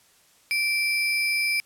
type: tone with sample-and-hold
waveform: sine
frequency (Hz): 2338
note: D7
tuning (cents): -8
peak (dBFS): -21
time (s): 0.51-1.6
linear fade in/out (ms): 0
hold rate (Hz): 7350
effects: white hiss -59 dBFS RMS until 1.65 s + low-pass 12000 Hz 12 dB/octave